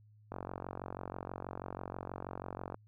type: click train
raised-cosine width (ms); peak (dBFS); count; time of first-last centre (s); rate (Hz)
1; -26; 113; 0.32-2.744; 46.2
effects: added 106 Hz sine -59 dBFS peak until 2.87 s